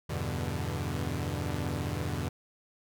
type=chord; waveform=sawtooth; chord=E minor seventh; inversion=none; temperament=equal with one note detuned; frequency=82.84 / 98 / 123.47 / 146.83 Hz; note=E2 / G2 / B2 / D3; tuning=+9 / 0 / 0 / 0 cents; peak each=-32 / -33 / -33 / -33 dBFS; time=0.09-2.29 s; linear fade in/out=10 ms; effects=none